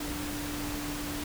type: tone in noise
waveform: sine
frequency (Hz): 293.7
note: D4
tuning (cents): 0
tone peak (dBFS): -36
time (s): 0-1.24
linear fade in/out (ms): 5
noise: pink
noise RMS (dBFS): -37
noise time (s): 0-1.24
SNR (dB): -2
effects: none